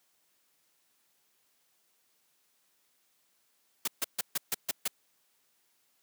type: noise bursts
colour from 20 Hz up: white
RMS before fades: -30 dBFS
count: 7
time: 3.85-4.879 s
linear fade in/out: 5 ms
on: 27 ms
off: 140 ms
effects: white hiss -72 dBFS RMS until 6.02 s + high-pass 150 Hz 12 dB/octave